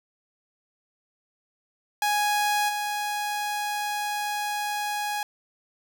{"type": "tone with level steps", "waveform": "sawtooth", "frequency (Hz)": 830.6, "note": "G#5", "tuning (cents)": 0, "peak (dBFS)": [-18, -23], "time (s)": [2.02, 5.23], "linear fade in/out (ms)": 2, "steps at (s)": 2.68, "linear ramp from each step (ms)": 20, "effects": []}